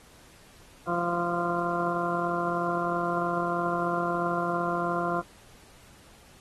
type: harmonic tone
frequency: 173.1 Hz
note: F3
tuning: 15 cents flat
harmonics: 1 / 2 / 3 / 4 / 6 / 7 / 8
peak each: -35 / -33 / -37 / -32 / -32 / -37 / -35 dBFS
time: 0.87-5.22 s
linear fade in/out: 20 ms
effects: pink hiss -55 dBFS RMS until 6.4 s + AAC 32 kbps